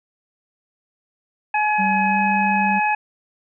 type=harmonic tone; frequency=846 Hz; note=G#5; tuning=32 cents sharp; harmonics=1 / 2 / 3; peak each=-18 / -25 / -23 dBFS; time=1.54-2.95 s; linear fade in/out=5 ms
type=tone with pitch glide; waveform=triangle; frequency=193.8 to 197.19 Hz; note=G3 to G3; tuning=-20 to +10 cents; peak=-20 dBFS; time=1.78-2.8 s; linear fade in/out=20 ms; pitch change=+30 cents; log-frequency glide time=2.04-2.19 s
effects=none